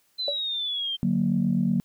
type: exponential sweep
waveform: sine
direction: down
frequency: 4078 to 3136 Hz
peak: -26 dBFS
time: 0.18-0.97 s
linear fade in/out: 20 ms
type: tone with exponential decay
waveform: sine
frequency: 573 Hz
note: D5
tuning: 43 cents flat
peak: -21 dBFS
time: 0.28-0.39 s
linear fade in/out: 2 ms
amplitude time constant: 22 ms
type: chord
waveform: sine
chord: D augmented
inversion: none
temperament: equal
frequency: 146.83 / 185 / 233.1 Hz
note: D3 / F#3 / A#3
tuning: 0 / 0 / 0 cents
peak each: -28 / -23 / -24 dBFS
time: 1.03-1.8 s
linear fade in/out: 0 ms
effects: tanh soft clip ceiling -12 dBFS + white hiss -66 dBFS RMS until 1.84 s